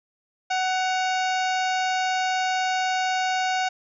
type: harmonic tone with a mistuned harmonic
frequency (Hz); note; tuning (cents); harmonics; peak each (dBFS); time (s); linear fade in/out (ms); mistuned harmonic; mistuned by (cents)
746; F#5; +14; 1 / 2 / 3 / 4 / 5 / 6 / 7 / 8 / 9; -23 / -29 / -33 / -35 / -37 / -39 / -40 / -41 / -42; 0.5-3.69; 10; 4; -95
effects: none